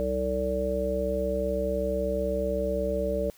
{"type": "harmonic tone with a mistuned harmonic", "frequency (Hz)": 64, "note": "C2", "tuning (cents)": -38, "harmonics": [1, 3, 5, 7, 9], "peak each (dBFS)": [-33, -34, -37, -31, -28], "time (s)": [0, 3.3], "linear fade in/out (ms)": 0, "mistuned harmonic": 1, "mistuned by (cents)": 74, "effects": ["white hiss -57 dBFS RMS until 3.37 s"]}